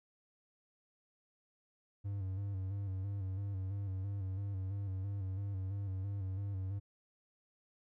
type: tone with vibrato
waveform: triangle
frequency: 97.3 Hz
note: G2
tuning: 12 cents flat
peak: -34 dBFS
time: 2.04-6.8 s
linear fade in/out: 20 ms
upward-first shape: square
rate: 3 Hz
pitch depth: 50 cents each way
effects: none